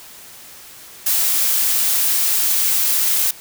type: noise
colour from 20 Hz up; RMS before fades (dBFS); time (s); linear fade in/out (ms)
blue; -17; 1.06-3.31; 5
effects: white hiss -40 dBFS RMS until 3.4 s